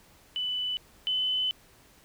sine tone pair in turn, 2989 / 3022 Hz, F#7 / F#7, +17 / +36 cents, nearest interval unison, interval 19 cents, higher second, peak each -28 / -25 dBFS, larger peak second, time 0.36-0.77 / 1.07-1.51 s, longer second, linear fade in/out 0 ms, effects pink hiss -58 dBFS RMS until 2.04 s

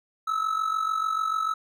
triangle tone with amplitude modulation, 1300 Hz, E6, 24 cents flat, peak -19 dBFS, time 0.27-1.54 s, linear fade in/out 10 ms, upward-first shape sine, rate 46.8 Hz, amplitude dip 70%, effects none

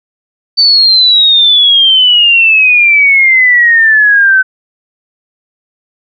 sine exponential sweep, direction down, 4579 to 1517 Hz, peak -3 dBFS, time 0.57-4.43 s, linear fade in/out 20 ms, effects none

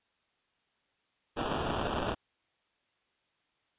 white noise with sample-and-hold, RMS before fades -33 dBFS, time 1.36-2.15 s, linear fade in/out 20 ms, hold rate 2100 Hz, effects white hiss -75 dBFS RMS until 3.78 s + resampled to 8000 Hz

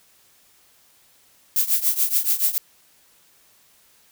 violet noise with tremolo, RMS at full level -17 dBFS, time 1.56-2.58 s, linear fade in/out 0 ms, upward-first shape triangle, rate 7 Hz, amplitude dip 90%, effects white hiss -57 dBFS RMS until 4.11 s

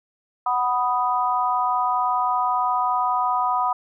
sine chord, B major, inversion second, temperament equal with one note detuned, 742.6 / 987.8 / 1244.5 Hz, F#5 / B5 / D#6, +6 / 0 / 0 cents, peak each -24 / -22 / -24 dBFS, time 0.46-3.73 s, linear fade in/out 5 ms, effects none

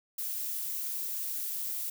violet noise, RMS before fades -35 dBFS, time 0.18-1.9 s, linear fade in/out 5 ms, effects none

